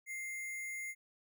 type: tone with sample-and-hold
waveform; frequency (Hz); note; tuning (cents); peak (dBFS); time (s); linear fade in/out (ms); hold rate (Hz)
sine; 2100; C7; +6; -39; 0.06-0.95; 50; 8820
effects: none